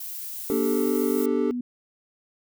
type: noise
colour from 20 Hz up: violet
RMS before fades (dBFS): -35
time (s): 0-1.26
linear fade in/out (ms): 5
type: chord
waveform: triangle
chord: D suspended fourth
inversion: none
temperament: equal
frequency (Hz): 293.7 / 392 / 440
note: D4 / G4 / A4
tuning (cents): 0 / 0 / 0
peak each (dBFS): -25 / -24 / -25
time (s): 0.5-1.51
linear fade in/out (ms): 0
type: tone with pitch glide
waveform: sine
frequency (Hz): 236.1 to 245.4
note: A#3 to B3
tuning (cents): +22 to -11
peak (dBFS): -26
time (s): 0.52-1.61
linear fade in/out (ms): 5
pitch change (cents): +67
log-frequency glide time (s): 0.64-0.82
effects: none